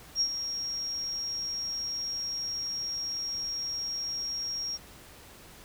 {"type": "tone with ADSR envelope", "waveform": "sine", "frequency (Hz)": 5588, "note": "F8", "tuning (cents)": 0, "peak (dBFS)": -22, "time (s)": [0.15, 4.78], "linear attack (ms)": 59, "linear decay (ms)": 70, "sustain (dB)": -9, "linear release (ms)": 31, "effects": ["pink hiss -51 dBFS RMS until 5.64 s"]}